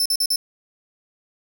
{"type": "tone bursts", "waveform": "sawtooth", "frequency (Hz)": 5300, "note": "E8", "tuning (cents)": 9, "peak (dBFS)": -15, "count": 4, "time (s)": [0, 0.359], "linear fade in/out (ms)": 2, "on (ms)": 56, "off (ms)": 45, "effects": []}